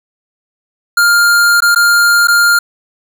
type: tone with dropouts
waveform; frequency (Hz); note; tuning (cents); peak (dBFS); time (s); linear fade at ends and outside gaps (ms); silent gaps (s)
square; 1404; F6; +9; -7; 0.97-2.59; 5; 1.605-1.621 / 1.748-1.759 / 2.273-2.282
effects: none